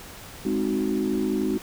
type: chord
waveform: sine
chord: Ab dominant seventh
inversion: none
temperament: equal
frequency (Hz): 207.7 / 261.6 / 311.1 / 370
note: Ab3 / C4 / Eb4 / Gb4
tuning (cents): 0 / 0 / 0 / 0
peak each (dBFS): -27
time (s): 0.45-1.58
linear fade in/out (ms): 5
effects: tanh soft clip ceiling -14 dBFS + pink hiss -42 dBFS RMS until 1.62 s